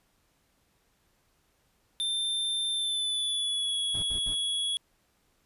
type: tone with pitch glide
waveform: square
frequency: 3575 to 3355 Hz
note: A7 to G#7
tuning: +27 to +17 cents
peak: -28 dBFS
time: 2-4.77 s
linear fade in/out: 0 ms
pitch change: -110 cents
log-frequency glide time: 2.71-3.77 s
type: noise bursts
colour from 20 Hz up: brown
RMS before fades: -40 dBFS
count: 3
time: 3.94-4.348 s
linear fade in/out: 5 ms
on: 88 ms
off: 72 ms
effects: pink hiss -70 dBFS RMS until 5.45 s + resampled to 32000 Hz